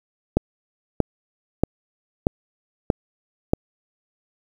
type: click train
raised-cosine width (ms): 2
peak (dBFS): -3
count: 6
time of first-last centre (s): 0.37-3.535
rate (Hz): 1.58
effects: 7-bit